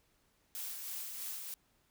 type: noise with tremolo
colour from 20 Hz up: blue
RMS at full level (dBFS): -41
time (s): 0.55-1.54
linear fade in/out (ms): 0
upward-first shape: sine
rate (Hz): 3.1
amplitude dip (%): 35
effects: pink hiss -73 dBFS RMS until 1.9 s